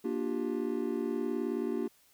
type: chord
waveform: triangle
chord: G minor seventh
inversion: first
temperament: just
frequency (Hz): 235.2 / 294 / 352.8 / 392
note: Bb3 / D4 / F4 / G4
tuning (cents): +16 / +2 / +18 / 0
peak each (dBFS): -34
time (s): 0.04-1.88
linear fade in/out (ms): 10
effects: white hiss -65 dBFS RMS until 2.13 s